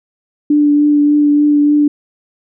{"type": "tone with vibrato", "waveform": "sine", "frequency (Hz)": 293.7, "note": "D4", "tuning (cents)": 0, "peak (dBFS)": -7, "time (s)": [0.5, 1.88], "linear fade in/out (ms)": 5, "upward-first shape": "triangle", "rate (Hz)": 3.4, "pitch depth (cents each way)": 16, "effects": []}